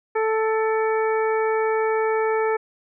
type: harmonic tone with a mistuned harmonic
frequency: 440 Hz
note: A4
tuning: in tune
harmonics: 1 / 2 / 3 / 4 / 5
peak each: -20 / -26 / -30 / -32 / -34 dBFS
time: 0.15-2.57 s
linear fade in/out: 10 ms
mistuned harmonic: 5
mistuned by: +42 cents
effects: none